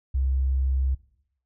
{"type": "tone with tanh clipping", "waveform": "triangle", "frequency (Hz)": 66.2, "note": "C2", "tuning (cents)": 21, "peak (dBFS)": -21, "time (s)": [0.14, 0.95], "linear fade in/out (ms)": 10, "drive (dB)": 4, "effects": ["noise-tail reverb RT60 0.7 s tail -19 dB re dry"]}